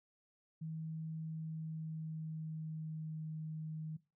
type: tone with pitch glide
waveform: sine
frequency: 159.5 to 156.85 Hz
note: D#3 to D#3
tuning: +43 to +14 cents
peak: -40 dBFS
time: 0.61-3.97 s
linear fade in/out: 10 ms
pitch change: -29 cents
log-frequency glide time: 1.24-3.28 s
effects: noise-tail reverb RT60 0.3 s tail -20 dB re dry